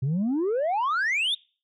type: exponential sweep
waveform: sine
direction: up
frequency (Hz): 124.8 to 3734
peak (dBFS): -20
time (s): 0.02-1.35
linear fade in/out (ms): 10
effects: noise-tail reverb RT60 0.4 s tail -26 dB re dry + tanh soft clip ceiling -21 dBFS